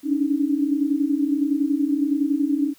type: tone cluster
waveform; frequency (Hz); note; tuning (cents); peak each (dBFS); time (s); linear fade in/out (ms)
sine; 279.6 / 289.6 / 311.1; C#4 / D4 / D#4; +15 / -24 / 0; -21 / -25 / -24; 0.03-2.74; 50
effects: white hiss -55 dBFS RMS until 2.78 s